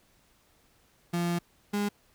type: tone pair in turn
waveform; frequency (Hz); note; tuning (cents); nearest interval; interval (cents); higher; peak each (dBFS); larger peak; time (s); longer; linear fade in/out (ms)
35% pulse; 172.6 / 204.8; F3 / G#3; -20 / -24; minor third; 296; second; -25; neither; 1.13-1.39 / 1.73-1.89; first; 10
effects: pink hiss -65 dBFS RMS until 2.14 s